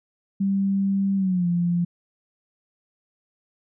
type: tone with pitch glide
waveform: sine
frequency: 196 to 173.61 Hz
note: G3 to F3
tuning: 0 to -10 cents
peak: -19 dBFS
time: 0.4-1.85 s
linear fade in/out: 10 ms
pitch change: -210 cents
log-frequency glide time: 1.16-1.47 s
effects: none

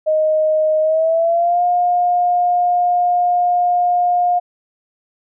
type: tone with pitch glide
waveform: sine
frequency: 622.3 to 710.7 Hz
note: D#5 to F5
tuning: 0 to +30 cents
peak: -12 dBFS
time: 0.06-4.4 s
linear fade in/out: 20 ms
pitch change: +230 cents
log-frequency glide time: 0.81-1.63 s
effects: none

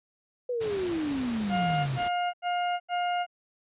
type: exponential sweep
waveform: sine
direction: down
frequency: 505 to 126.5 Hz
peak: -27 dBFS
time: 0.49-1.98 s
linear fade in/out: 5 ms
type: noise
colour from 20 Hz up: pink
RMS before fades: -38 dBFS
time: 0.6-2.09 s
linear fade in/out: 20 ms
type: tone bursts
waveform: 40% pulse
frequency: 709 Hz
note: F5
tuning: 26 cents sharp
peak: -25 dBFS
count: 4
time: 1.49-3.265 s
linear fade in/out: 50 ms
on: 380 ms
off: 85 ms
effects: high-pass 80 Hz 12 dB/octave + resampled to 8000 Hz

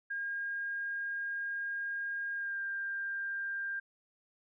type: tone with pitch glide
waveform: sine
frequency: 1619 to 1593.9 Hz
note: G#6 to G6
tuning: -45 to +28 cents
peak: -34 dBFS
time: 0.1-3.8 s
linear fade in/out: 10 ms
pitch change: -27 cents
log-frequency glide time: 2.35-2.6 s
effects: none

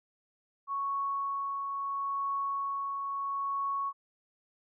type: tone with tremolo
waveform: sine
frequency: 1108.7 Hz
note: C#6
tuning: in tune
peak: -29 dBFS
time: 0.67-3.93 s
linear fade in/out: 50 ms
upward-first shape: triangle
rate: 0.75 Hz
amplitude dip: 35%
effects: none

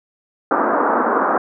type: band-pass noise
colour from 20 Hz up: white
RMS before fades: -17 dBFS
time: 0.51-1.38 s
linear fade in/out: 2 ms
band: 220 to 1400 Hz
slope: 48 dB/octave
effects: none

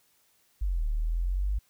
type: exponential two-way sweep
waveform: sine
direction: down then up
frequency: 51.91 to 36.71 to 51.91 Hz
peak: -25 dBFS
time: 0.61-1.59 s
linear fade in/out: 10 ms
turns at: 0.87 s
effects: white hiss -67 dBFS RMS until 1.69 s

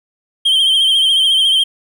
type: tone with vibrato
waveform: triangle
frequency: 3157 Hz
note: G7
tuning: 12 cents sharp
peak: -8 dBFS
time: 0.45-1.64 s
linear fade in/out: 10 ms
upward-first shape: sine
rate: 14 Hz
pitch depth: 53 cents each way
effects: none

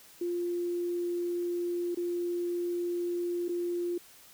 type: tone with dropouts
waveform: sine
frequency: 349.2 Hz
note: F4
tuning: in tune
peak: -29 dBFS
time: 0.21-3.98 s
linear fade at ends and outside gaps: 5 ms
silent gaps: 1.948-1.971 / 3.483-3.491 s
effects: white hiss -55 dBFS RMS until 4.33 s

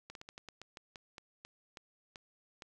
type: slowing click train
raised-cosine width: 0.2 ms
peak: -30 dBFS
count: 14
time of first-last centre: 0.1-2.622 s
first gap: 52 ms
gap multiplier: 1.2
effects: 11-bit

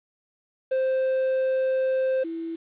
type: tone pair in turn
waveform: triangle / sine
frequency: 523.3 / 329.7 Hz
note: C5 / E4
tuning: 0 / 0 cents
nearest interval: minor sixth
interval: 800 cents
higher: first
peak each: -19 / -29 dBFS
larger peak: first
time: 0.71-2.24 / 2.24-2.56 s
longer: first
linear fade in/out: 10 ms
effects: resampled to 8000 Hz + 9-bit

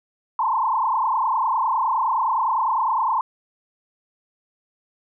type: tone with frequency modulation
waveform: sine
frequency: 969 Hz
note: B5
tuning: 33 cents flat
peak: -18 dBFS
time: 0.39-3.21 s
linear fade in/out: 2 ms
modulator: 29.8 Hz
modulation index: 3.5
effects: none

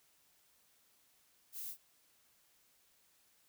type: noise with echo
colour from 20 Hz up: violet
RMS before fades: -45 dBFS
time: 1.52-1.75 s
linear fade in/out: 50 ms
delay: 27 ms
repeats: 1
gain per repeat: -6 dB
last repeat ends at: 1.777 s
effects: white hiss -71 dBFS RMS until 3.48 s

